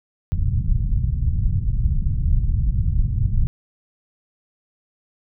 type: low-pass noise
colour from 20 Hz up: pink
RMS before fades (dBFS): -19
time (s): 0.32-3.47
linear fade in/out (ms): 0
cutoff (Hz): 130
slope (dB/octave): 24
effects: none